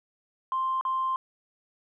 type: tone with dropouts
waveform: sine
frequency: 1050 Hz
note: C6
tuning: 6 cents sharp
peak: -24 dBFS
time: 0.52-1.16 s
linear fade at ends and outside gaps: 1 ms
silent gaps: 0.811-0.851 s
effects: tanh soft clip ceiling -20 dBFS + 11-bit